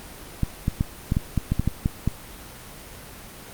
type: clicks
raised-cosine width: 5 ms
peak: -8 dBFS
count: 11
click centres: 0.433 / 0.681 / 0.809 / 1.121 / 1.169 / 1.377 / 1.52 / 1.596 / 1.676 / 1.859 / 2.076 s
effects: pink hiss -41 dBFS RMS until 3.53 s + Opus 24 kbps